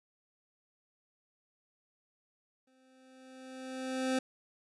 25% pulse tone with exponential growth, 260.1 Hz, C4, 10 cents flat, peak -24 dBFS, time 2.67-4.19 s, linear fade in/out 5 ms, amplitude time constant 330 ms, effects resampled to 24000 Hz

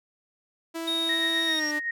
sawtooth tone with pitch glide, 329.6 to 298.8 Hz, E4 to D4, 0 to +30 cents, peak -27 dBFS, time 0.74-1.8 s, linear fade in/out 20 ms, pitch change -170 cents, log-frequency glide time 1.46-1.68 s
triangle tone, 3729 Hz, A#7, in tune, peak -24 dBFS, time 0.87-1.6 s, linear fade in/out 10 ms
sine tone with exponential growth, 5588 Hz, F8, in tune, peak -28 dBFS, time 1.02-1.71 s, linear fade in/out 2 ms, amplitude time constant 150 ms
sine tone with tremolo, 1864.7 Hz, A#6, in tune, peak -25 dBFS, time 1.09-1.91 s, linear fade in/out 5 ms, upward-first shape sine, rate 7.8 Hz, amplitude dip 55%
effects none

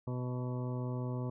harmonic tone with a mistuned harmonic, 125.1 Hz, B2, 23 cents sharp, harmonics 1 / 2 / 3 / 4 / 5 / 7 / 8 / 9, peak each -35 / -41 / -45 / -47 / -49 / -52 / -53 / -54 dBFS, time 0.07-1.3 s, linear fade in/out 5 ms, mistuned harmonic 8, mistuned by -18 cents, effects none

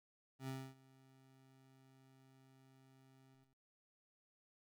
25% pulse tone with ADSR envelope, 132.6 Hz, C3, 23 cents sharp, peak -38 dBFS, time 0.39-3.58 s, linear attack 91 ms, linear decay 260 ms, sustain -23 dB, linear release 310 ms, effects 13-bit

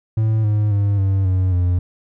triangle tone with pitch steps, 110 / 105.46 / 101.1 / 96.93 / 92.93 / 89.09 Hz, A2 / G#2 / G#2 / G2 / F#2 / F2, 0 / +27 / -46 / -19 / +8 / +35 cents, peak -12 dBFS, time 0.17-1.79 s, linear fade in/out 5 ms, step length 270 ms, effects none

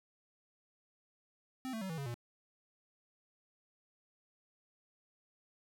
square tone with pitch steps, 260 / 222.5 / 190.33 / 162.85 / 139.33 / 119.21 Hz, C4 / A3 / F#3 / E3 / C#3 / A#2, -11 / +20 / +49 / -21 / +9 / +39 cents, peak -39 dBFS, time 1.65-2.142 s, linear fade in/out 0 ms, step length 82 ms, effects none

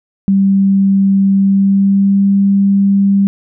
sine tone with pitch glide, 195.4 to 197.78 Hz, G3 to G3, -5 to +16 cents, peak -7 dBFS, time 0.28-3.27 s, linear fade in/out 0 ms, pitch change +21 cents, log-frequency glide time 1.34-2.26 s, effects none

